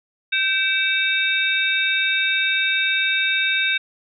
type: tone cluster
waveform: sine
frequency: 1553 / 2300 / 2647 / 3691 Hz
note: G6 / D7 / E7 / A#7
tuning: -17 / -37 / +7 / -18 cents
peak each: -23 dBFS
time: 0.32-3.78 s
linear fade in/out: 10 ms
effects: none